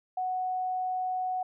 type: tone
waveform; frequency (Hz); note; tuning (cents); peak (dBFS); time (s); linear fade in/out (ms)
sine; 740; F#5; 0; -28; 0.17-1.43; 5
effects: none

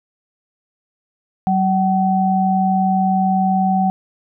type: tone pair together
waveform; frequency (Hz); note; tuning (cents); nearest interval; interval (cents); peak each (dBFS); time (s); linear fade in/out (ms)
sine; 189.5 / 758; F#3 / F#5; +42 / +42; 2 octaves; 2400; -16; 1.47-3.9; 0
effects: none

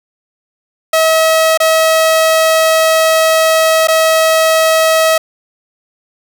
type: tone with dropouts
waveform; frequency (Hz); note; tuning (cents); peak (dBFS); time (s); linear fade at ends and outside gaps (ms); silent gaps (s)
sawtooth; 642; E5; -46; -4; 0.93-5.18; 5; 1.575-1.601 / 3.873-3.883
effects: none

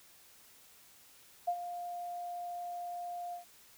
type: tone with ADSR envelope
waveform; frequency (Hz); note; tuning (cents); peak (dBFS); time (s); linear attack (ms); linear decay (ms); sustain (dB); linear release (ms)
sine; 703; F5; +11; -27; 1.47-3.45; 13; 65; -11; 120
effects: white hiss -60 dBFS RMS until 3.77 s

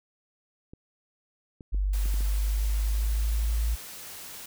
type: clicks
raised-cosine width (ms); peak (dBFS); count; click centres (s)
3; -31; 6; 0.735 / 1.608 / 1.746 / 2.057 / 2.141 / 2.207
type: exponential sweep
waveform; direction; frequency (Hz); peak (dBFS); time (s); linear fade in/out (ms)
sine; up; 48.19 to 56; -23; 1.72-3.76; 20
type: noise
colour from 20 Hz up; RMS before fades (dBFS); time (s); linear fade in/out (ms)
white; -42; 1.93-4.46; 5
effects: none

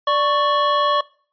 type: tone pair together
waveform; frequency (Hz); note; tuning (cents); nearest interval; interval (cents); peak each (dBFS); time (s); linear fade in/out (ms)
square; 587.3 / 1108.7; D5 / C#6; 0 / 0; major seventh; 1100; -21 / -17; 0.07-1.01; 5
effects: noise-tail reverb RT60 0.5 s tail -23 dB re dry + resampled to 11025 Hz

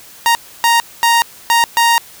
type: tone bursts at uneven times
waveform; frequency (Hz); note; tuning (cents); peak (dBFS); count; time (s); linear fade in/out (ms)
sawtooth; 932.3; A#5; 0; -5; 5; 0.26-0.35 / 0.64-0.8 / 1.03-1.22 / 1.5-1.64 / 1.77-1.98; 0
effects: white hiss -39 dBFS RMS until 2.2 s

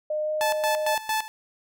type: tone with pitch glide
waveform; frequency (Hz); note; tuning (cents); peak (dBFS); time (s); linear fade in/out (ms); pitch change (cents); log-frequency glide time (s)
sine; 610 to 615; D#5 to D#5; -34 to -20; -24; 0.1-0.95; 5; +14; 0.23-0.31
type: tone with tremolo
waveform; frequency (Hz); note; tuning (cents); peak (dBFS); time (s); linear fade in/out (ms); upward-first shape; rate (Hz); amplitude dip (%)
sawtooth; 872; A5; -16; -19; 0.41-1.28; 0; square; 4.4; 80
effects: none

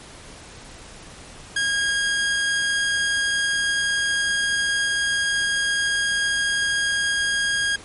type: tone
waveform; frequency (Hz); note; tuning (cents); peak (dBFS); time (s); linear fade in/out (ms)
sawtooth; 1631; G#6; -32; -16; 1.56-7.76; 5
effects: pink hiss -42 dBFS RMS until 7.84 s + MP3 48 kbps

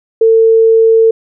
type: tone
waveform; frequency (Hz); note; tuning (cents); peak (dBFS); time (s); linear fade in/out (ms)
sine; 450; A4; +39; -4; 0.21-1.11; 5
effects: none

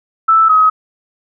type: tone pair in turn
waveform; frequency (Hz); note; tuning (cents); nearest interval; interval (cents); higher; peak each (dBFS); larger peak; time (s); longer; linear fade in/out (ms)
sine; 1318.5 / 1269.5; E6 / D#6; 0 / +34; minor second; 66; first; -6; neither; 0.28-0.49 / 0.49-0.7; neither; 10
effects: none

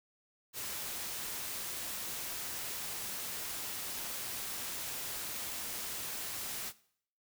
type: noise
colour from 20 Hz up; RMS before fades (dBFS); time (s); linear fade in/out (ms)
white; -40; 0.53-6.73; 50
effects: noise-tail reverb RT60 0.6 s tail -19 dB re dry

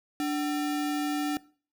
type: tone with sample-and-hold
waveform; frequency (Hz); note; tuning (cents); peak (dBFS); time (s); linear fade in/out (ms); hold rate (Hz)
sine; 293.7; D4; 0; -26; 0.2-1.37; 0; 1050
effects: noise-tail reverb RT60 0.4 s tail -20 dB re dry

